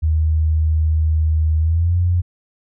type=tone with pitch glide; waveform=sine; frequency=78.6 to 88.23 Hz; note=D#2 to F2; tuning=+18 to +18 cents; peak=-13 dBFS; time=0.02-2.22 s; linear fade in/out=20 ms; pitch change=+200 cents; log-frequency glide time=1.59-1.97 s; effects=none